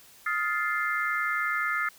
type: chord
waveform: sine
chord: F dominant seventh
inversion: third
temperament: just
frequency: 1257.2 / 1396.9 / 1746.1 / 2095 Hz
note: Eb6 / F6 / A6 / C7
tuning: +18 / 0 / -14 / +2 cents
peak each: -31 dBFS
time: 0.26-1.89 s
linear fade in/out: 5 ms
effects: white hiss -54 dBFS RMS until 1.98 s